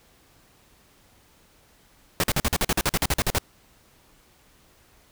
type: noise bursts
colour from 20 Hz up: pink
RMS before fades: -22 dBFS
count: 15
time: 2.2-3.384 s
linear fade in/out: 0 ms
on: 36 ms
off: 46 ms
effects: pink hiss -58 dBFS RMS until 5.11 s